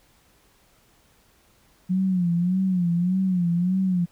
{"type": "tone with vibrato", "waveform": "sine", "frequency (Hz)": 180.2, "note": "F#3", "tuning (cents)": -45, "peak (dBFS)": -19, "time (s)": [1.89, 4.06], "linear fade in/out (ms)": 20, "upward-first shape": "sine", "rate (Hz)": 1.7, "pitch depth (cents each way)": 96, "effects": ["pink hiss -60 dBFS RMS until 4.11 s"]}